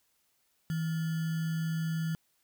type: tone with sample-and-hold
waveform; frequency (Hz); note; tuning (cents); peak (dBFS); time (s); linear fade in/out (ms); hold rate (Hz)
sine; 162.2; E3; -28; -29; 0.7-2.15; 0; 1575
effects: white hiss -73 dBFS RMS until 2.43 s